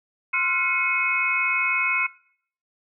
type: tone cluster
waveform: sine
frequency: 1046 / 1368 / 1448 / 2184 / 2530 Hz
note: C6 / F6 / F#6 / C#7 / D#7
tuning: -1 / -36 / -38 / -26 / +28 cents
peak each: -30 / -31 / -32 / -23 / -24 dBFS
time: 0.33-2.07 s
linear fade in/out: 10 ms
effects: noise-tail reverb RT60 0.6 s tail -22 dB re dry